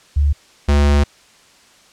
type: tone pair in turn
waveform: sine / square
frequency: 72.3 / 72 Hz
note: D2 / D2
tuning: -27 / -34 cents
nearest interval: unison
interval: 7 cents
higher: first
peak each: -11 dBFS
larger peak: neither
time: 0.16-0.33 / 0.68-1.04 s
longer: second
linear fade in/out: 10 ms
effects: white hiss -49 dBFS RMS until 1.92 s + low-pass 7000 Hz 12 dB/octave